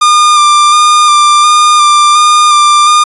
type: tone with vibrato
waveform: 45% pulse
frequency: 1200 Hz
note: D6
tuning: 37 cents sharp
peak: -3 dBFS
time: 0.01-3.04 s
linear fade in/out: 10 ms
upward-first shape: square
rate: 1.4 Hz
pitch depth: 17 cents each way
effects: resampled to 24000 Hz